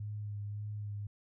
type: tone with vibrato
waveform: sine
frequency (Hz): 103.83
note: G#2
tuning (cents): 0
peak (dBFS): -37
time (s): 0-1.07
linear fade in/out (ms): 5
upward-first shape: sine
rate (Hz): 1.8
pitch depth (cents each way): 21
effects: none